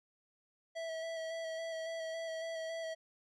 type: tone with vibrato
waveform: square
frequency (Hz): 652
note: E5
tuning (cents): -19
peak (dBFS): -39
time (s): 0.75-2.95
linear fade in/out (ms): 20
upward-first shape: square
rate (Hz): 3.6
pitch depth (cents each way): 16
effects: low-pass 6000 Hz 12 dB/octave